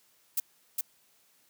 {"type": "noise with echo", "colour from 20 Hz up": "violet", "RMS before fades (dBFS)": -28, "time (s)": [0.37, 0.4], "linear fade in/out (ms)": 5, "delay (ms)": 410, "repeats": 1, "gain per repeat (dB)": -2, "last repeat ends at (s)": 0.81, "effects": ["white hiss -66 dBFS RMS until 1.49 s", "high-pass 100 Hz 12 dB/octave"]}